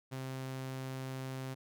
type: tone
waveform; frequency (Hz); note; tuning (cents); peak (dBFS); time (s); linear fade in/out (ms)
sawtooth; 131.6; C3; +10; -35; 0.11-1.55; 20
effects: none